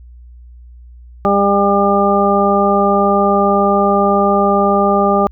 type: harmonic tone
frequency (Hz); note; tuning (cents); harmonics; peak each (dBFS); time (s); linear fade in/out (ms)
200.2; G3; +37; 1 / 2 / 3 / 4 / 6; -16 / -16 / -16 / -16 / -16; 1.25-5.27; 0
effects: added 60 Hz sine -35 dBFS peak until 5.31 s